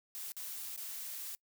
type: noise with dropouts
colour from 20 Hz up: blue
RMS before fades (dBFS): -43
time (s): 0.15-1.35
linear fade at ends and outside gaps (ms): 0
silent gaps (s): 0.32-0.366 / 0.762-0.776
effects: noise-tail reverb RT60 0.1 s tail -24 dB re dry